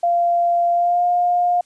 sine tone with pitch glide, 692 to 708.2 Hz, F5 to F5, -16 to +24 cents, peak -14 dBFS, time 0.03-1.61 s, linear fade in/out 5 ms, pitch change +40 cents, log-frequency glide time 0.72-1.04 s, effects white hiss -59 dBFS RMS until 1.65 s + resampled to 22050 Hz

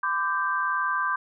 sine chord, G major, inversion first, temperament equal with one note detuned, 1013.8 / 1174.7 / 1568 Hz, B5 / D6 / G6, +45 / 0 / 0 cents, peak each -29 / -27 / -27 dBFS, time 0.03-1.16 s, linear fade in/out 5 ms, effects none

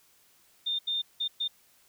sine tone bursts at uneven times, 3621 Hz, A7, 49 cents sharp, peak -27 dBFS, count 4, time 0.66-0.79 / 0.87-1.02 / 1.2-1.28 / 1.4-1.48 s, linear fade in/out 10 ms, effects white hiss -63 dBFS RMS until 1.88 s

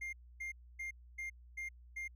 triangle tone bursts, 2112 Hz, C7, 16 cents sharp, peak -38 dBFS, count 6, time 0.01-2.08 s, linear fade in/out 10 ms, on 120 ms, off 270 ms, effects added 60 Hz sine -55 dBFS peak until 2.15 s

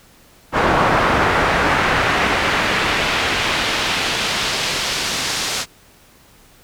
brown noise with band-pass filter sweep, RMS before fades -18 dBFS, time 0.52-5.66 s, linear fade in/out 50 ms, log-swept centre 1100 to 5900 Hz, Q 1, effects pink hiss -49 dBFS RMS until 6.63 s

